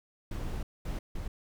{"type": "noise bursts at uneven times", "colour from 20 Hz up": "brown", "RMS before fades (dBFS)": -35, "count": 3, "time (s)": [[0.31, 0.63], [0.85, 0.99], [1.15, 1.28]], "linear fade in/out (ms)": 5, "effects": []}